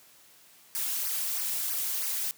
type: noise with flanger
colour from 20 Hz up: blue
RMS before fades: -31 dBFS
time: 0.75-2.31 s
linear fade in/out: 0 ms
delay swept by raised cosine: 0.26 to 3.46 ms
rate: 3.1 Hz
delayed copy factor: -0.95
effects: white hiss -57 dBFS RMS until 2.37 s + high-pass 100 Hz 12 dB/octave